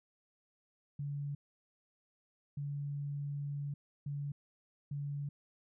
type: tone bursts at uneven times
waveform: sine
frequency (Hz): 143.1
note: D3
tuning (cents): -45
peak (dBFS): -36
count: 4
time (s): 0.99-1.35 / 2.57-3.74 / 4.06-4.32 / 4.91-5.29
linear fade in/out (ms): 5
effects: none